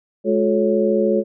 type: tone cluster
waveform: sine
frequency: 210.9 / 358.4 / 432.2 / 553 Hz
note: G#3 / F4 / A4 / C#5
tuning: +27 / +45 / -31 / -4 cents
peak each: -20 dBFS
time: 0.24-1.24 s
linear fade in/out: 50 ms
effects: none